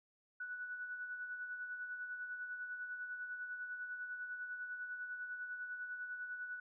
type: tone with tremolo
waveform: sine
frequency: 1479 Hz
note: F#6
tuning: 1 cent flat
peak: -40 dBFS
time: 0.4-6.6 s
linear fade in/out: 5 ms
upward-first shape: sine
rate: 10 Hz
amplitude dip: 45%
effects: none